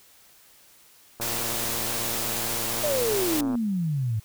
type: click train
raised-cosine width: 1 ms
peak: -22 dBFS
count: 274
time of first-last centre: 1.2-3.553 s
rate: 116 Hz
type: noise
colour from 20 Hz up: white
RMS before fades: -29 dBFS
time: 1.21-3.41 s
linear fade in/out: 5 ms
type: exponential sweep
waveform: sine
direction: down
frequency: 622.3 to 103.83 Hz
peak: -23 dBFS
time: 2.83-4.2 s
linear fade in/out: 10 ms
effects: white hiss -55 dBFS RMS until 4.24 s